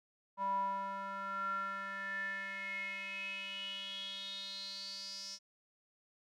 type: tone with band-pass filter sweep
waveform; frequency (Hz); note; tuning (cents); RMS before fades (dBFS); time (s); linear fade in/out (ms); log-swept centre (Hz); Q
square; 196; G3; 0; -41; 0.37-5.39; 50; 920 to 5400; 9.4
effects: none